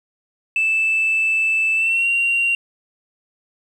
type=tone with pitch glide; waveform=sine; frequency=2637 to 2759 Hz; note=E7 to F7; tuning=0 to -22 cents; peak=-14 dBFS; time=0.56-2.55 s; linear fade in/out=2 ms; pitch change=+78 cents; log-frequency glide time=1.75-2.08 s; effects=tanh soft clip ceiling -12 dBFS + 8-bit